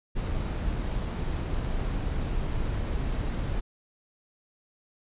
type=noise; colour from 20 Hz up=brown; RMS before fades=-29 dBFS; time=0.15-3.61 s; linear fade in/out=20 ms; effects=resampled to 8000 Hz

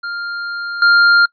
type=tone with level steps; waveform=square; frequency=1400 Hz; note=F6; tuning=4 cents sharp; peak=-22 / -8 dBFS; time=0.03-1.26 s; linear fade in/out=10 ms; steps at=0.82 s; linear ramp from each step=2 ms; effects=noise-tail reverb RT60 0.1 s tail -25 dB re dry + resampled to 11025 Hz

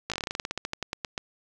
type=slowing click train; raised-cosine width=0.2 ms; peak=-13 dBFS; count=20; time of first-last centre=0.1-1.178 s; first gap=17 ms; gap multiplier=1.12; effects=none

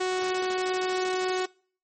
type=tone; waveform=sawtooth; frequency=370 Hz; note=F#4; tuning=in tune; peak=-21 dBFS; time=0-1.46 s; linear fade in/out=10 ms; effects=noise-tail reverb RT60 0.5 s tail -25 dB re dry + MP3 32 kbps

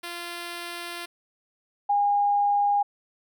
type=tone pair in turn; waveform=5% pulse / sine; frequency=345.7 / 814.4 Hz; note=F4 / G#5; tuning=-18 / -34 cents; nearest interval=octave + minor third; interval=1484 cents; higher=second; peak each=-22 / -19 dBFS; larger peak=second; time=0.03-1.06 / 1.89-2.83 s; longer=first; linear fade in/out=10 ms; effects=none

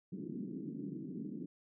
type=band-pass noise; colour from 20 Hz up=white; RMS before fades=-43 dBFS; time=0.12-1.46 s; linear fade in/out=5 ms; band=150 to 340 Hz; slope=48 dB/octave; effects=none

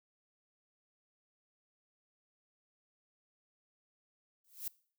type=noise with exponential growth; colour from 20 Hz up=violet; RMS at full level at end=-36 dBFS; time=4.44-4.68 s; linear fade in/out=5 ms; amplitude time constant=51 ms; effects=noise-tail reverb RT60 0.5 s tail -22 dB re dry

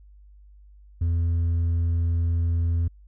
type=tone with hard clipping; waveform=triangle; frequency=84.2 Hz; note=E2; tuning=37 cents sharp; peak=-19 dBFS; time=1.01-2.88 s; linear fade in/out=5 ms; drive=1 dB; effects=added 50 Hz sine -47 dBFS peak until 3.07 s

